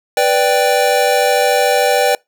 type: chord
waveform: square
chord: G major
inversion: first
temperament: equal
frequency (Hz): 493.9 / 587.3 / 784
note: B4 / D5 / G5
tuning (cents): 0 / 0 / 0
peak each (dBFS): -16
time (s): 0.17-2.15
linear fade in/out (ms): 2
effects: noise-tail reverb RT60 0.2 s tail -26 dB re dry